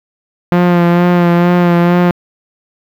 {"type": "tone with vibrato", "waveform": "sawtooth", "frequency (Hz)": 174.61, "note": "F3", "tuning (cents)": 0, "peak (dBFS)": -3, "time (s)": [0.52, 2.11], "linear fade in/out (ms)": 0, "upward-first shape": "sine", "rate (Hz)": 2.2, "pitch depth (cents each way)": 26, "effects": ["low-pass 2000 Hz 12 dB/octave", "7-bit"]}